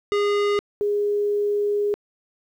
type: tone pair in turn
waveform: square / sine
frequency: 409.5 / 411.8 Hz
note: G#4 / G#4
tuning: -24 / -15 cents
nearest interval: unison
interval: 9 cents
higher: second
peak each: -19 dBFS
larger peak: neither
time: 0.12-0.59 / 0.81-1.94 s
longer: second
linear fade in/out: 0 ms
effects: low-pass 4000 Hz 12 dB/octave + 9-bit